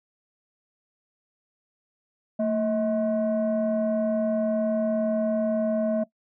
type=tone pair together; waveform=sine; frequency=225.2 / 637 Hz; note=A3 / D#5; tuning=+40 / +41 cents; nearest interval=octave + tritone; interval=1801 cents; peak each=-23 dBFS; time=2.39-6.04 s; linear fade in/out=10 ms; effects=noise-tail reverb RT60 0.1 s tail -19 dB re dry + tanh soft clip ceiling -18 dBFS